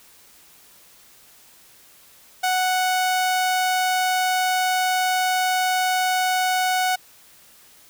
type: tone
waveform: sawtooth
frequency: 740 Hz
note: F#5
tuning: in tune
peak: -15 dBFS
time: 2.43-6.96 s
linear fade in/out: 10 ms
effects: white hiss -51 dBFS RMS until 7.89 s